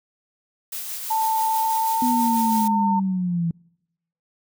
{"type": "noise with tremolo", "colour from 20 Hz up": "blue", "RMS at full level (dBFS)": -30, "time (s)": [0.72, 2.68], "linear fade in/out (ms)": 5, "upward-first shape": "sine", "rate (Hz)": 6.1, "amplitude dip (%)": 30}
{"type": "tone with pitch glide", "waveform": "sine", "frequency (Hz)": [887, 906.2], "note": ["A5", "A#5"], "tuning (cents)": [14, -49], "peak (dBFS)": -19, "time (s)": [1.1, 3], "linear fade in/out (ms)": 10, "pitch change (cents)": 37, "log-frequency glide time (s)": [1.46, 2.33]}
{"type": "linear sweep", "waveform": "sine", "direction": "down", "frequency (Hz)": [249.1, 164.81], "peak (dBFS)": -20, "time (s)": [2.02, 3.51], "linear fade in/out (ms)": 2}
{"effects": ["noise-tail reverb RT60 0.8 s tail -26 dB re dry"]}